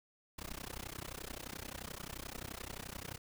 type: noise with amplitude modulation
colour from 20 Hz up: pink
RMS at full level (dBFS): -42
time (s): 0.38-3.18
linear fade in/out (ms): 10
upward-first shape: sine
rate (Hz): 31.5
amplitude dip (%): 100
effects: none